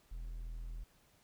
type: tone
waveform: triangle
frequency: 41.12 Hz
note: E1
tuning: 4 cents flat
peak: -39 dBFS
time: 0.11-0.84 s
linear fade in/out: 10 ms
effects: pink hiss -69 dBFS RMS until 1.23 s